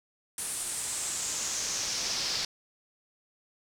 brown noise with band-pass filter sweep, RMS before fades -33 dBFS, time 0.38-2.45 s, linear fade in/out 2 ms, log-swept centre 9700 to 4900 Hz, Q 3.5, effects none

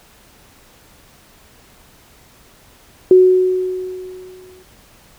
sine tone with exponential decay, 369.5 Hz, F#4, 2 cents flat, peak -3 dBFS, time 3.11-4.63 s, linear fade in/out 2 ms, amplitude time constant 330 ms, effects pink hiss -48 dBFS RMS until 5.18 s

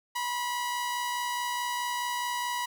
sawtooth tone pair together, 972.3 / 1037 Hz, B5 / C6, -27 / -16 cents, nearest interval minor second, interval 111 cents, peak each -26 / -37 dBFS, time 0.15-2.66 s, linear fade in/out 10 ms, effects none

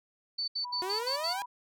sine tone bursts, 4515 Hz, C#8, 31 cents sharp, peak -30 dBFS, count 6, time 0.38-1.335 s, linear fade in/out 10 ms, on 100 ms, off 71 ms
sine tone, 980 Hz, B5, 14 cents flat, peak -37 dBFS, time 0.64-1.46 s, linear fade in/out 10 ms
sawtooth exponential sweep, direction up, 355.1 to 823 Hz, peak -30 dBFS, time 0.82-1.42 s, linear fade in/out 0 ms
effects none

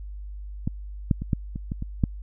clicks, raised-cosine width 5 ms, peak -12 / -7 / -18 / -9 / -19 / -16 / -19 / -7 dBFS, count 8, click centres 0.675 / 1.112 / 1.22 / 1.332 / 1.559 / 1.719 / 1.824 / 2.038 s, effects added 50 Hz sine -34 dBFS peak until 2.22 s

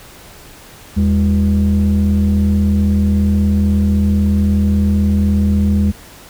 sine tone pair together, 80.6 / 203.1 Hz, E2 / G#3, -38 / -38 cents, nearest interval octave + major third, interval 1600 cents, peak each -11 dBFS, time 0.96-5.92 s, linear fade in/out 20 ms, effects tanh soft clip ceiling -7 dBFS + pink hiss -39 dBFS RMS until 6.29 s

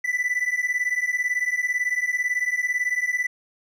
triangle beating tone pair, 1975.5 / 1993.5 Hz, B6 / B6, 0 / +16 cents, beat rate 18 Hz, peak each -23 dBFS, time 0.04-3.27 s, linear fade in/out 10 ms, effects none

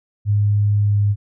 sine tone with pitch glide, 103.2 to 102.43 Hz, G#2 to G#2, -10 to -23 cents, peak -13 dBFS, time 0.25-1.16 s, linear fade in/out 50 ms, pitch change -13 cents, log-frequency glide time 0.81-0.99 s, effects none

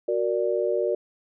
sine chord, Gb augmented, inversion none, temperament equal, 370 / 466.2 / 587.3 Hz, Gb4 / Bb4 / D5, 0 / 0 / 0 cents, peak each -26 dBFS, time 0.08-0.95 s, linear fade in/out 5 ms, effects none

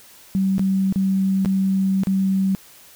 sine tone with dropouts, 192.1 Hz, G3, 35 cents flat, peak -16 dBFS, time 0.35-2.55 s, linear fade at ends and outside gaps 0 ms, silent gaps 0.582-0.594 / 0.925-0.959 / 1.449-1.458 / 2.035-2.071 s, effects white hiss -47 dBFS RMS until 2.95 s

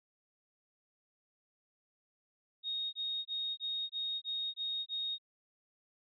sine tone bursts, 3729 Hz, A#7, in tune, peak -34 dBFS, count 8, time 2.63-5.184 s, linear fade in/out 50 ms, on 300 ms, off 22 ms, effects none

